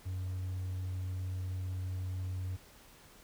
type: tone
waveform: triangle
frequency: 92.5 Hz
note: F#2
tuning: in tune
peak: -32 dBFS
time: 0.05-2.57 s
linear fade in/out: 20 ms
effects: tanh soft clip ceiling -28 dBFS + pink hiss -58 dBFS RMS until 3.23 s